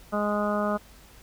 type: harmonic tone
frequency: 207.7 Hz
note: G#3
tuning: in tune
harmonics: 1 / 2 / 3 / 4 / 5 / 6 / 7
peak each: -28 / -34 / -28 / -36 / -36 / -31 / -38 dBFS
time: 0.12-0.78 s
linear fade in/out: 20 ms
effects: added 50 Hz sine -53 dBFS peak until 1.22 s + pink hiss -53 dBFS RMS until 1.22 s